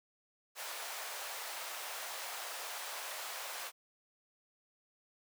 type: high-pass noise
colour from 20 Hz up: pink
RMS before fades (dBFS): -43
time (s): 0.55-3.72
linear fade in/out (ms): 50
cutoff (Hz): 610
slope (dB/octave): 24
effects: none